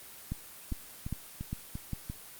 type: two click trains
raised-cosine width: 5 ms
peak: -24 / -21 dBFS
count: 5 / 5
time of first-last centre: 0.72-2.099 / 0.32-1.933 s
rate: 2.9 / 2.48 Hz
effects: white hiss -49 dBFS RMS until 2.39 s + Opus 24 kbps